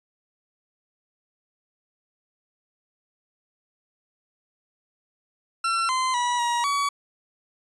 40% pulse tone with pitch steps, 1353 / 1034 / 972 / 953 / 1133 Hz, E6 / C6 / B5 / A#5 / C#6, +45 / -21 / -28 / +38 / +37 cents, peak -21 dBFS, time 5.64-6.89 s, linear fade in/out 5 ms, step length 250 ms, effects resampled to 22050 Hz

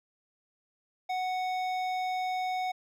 sine tone with hard clipping, 740 Hz, F#5, in tune, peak -31 dBFS, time 1.09-2.72 s, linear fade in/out 10 ms, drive 12 dB, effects none

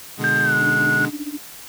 25% pulse chord, G# diminished, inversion first, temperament just, 124.59 / 149.51 / 207.7 Hz, B2 / D3 / G#3, +16 / +31 / 0 cents, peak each -24 dBFS, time 0.17-1.11 s, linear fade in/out 50 ms
sine tone with pitch glide, 1585 to 1461.9 Hz, G6 to F#6, +19 to -21 cents, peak -16 dBFS, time 0.24-1.05 s, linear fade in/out 0 ms, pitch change -140 cents, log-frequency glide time 0.43-0.54 s
sine tone with tremolo, 293.7 Hz, D4, in tune, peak -23 dBFS, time 0.6-1.38 s, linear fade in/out 10 ms, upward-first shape sine, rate 15 Hz, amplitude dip 90%
effects white hiss -39 dBFS RMS until 1.68 s

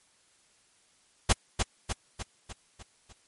pink noise with echo, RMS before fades -20 dBFS, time 1.29-1.33 s, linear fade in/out 10 ms, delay 300 ms, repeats 6, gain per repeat -5 dB, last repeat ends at 3.13 s, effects white hiss -65 dBFS RMS until 3.27 s + MP3 48 kbps

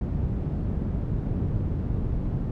white low-pass noise, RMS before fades -27 dBFS, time 0.01-2.51 s, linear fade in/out 2 ms, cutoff 140 Hz, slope 12 dB/octave, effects none

